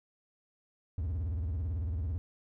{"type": "tone with vibrato", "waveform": "triangle", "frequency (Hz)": 80.9, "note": "E2", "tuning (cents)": -32, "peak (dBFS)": -29, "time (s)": [0.98, 2.18], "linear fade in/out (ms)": 0, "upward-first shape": "sine", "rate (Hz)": 18, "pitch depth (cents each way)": 290, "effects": []}